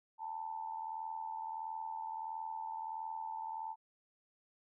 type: tone with amplitude modulation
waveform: sine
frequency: 886 Hz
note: A5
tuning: 12 cents sharp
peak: -36 dBFS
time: 0.18-3.76 s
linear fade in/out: 50 ms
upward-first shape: sine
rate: 81.5 Hz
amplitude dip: 70%
effects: none